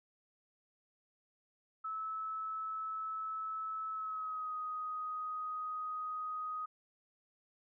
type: tone with pitch glide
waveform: sine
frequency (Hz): 1302 to 1251.1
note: E6 to D#6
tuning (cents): -22 to +9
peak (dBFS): -37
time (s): 1.84-6.66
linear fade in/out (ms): 10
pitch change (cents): -69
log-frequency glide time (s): 3.9-4.54
effects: none